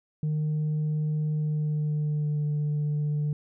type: tone with pitch glide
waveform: sine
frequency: 152.8 to 148.71 Hz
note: D#3 to D3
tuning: -31 to +22 cents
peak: -22 dBFS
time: 0.23-3.33 s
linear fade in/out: 2 ms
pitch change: -47 cents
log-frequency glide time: 1.32-2.46 s
effects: tanh soft clip ceiling -23 dBFS